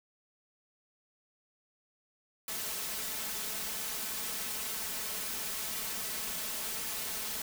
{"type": "noise with comb filter", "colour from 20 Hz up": "white", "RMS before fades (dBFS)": -37, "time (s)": [2.48, 7.42], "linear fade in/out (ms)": 2, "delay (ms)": 4.6, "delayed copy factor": 0.6, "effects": []}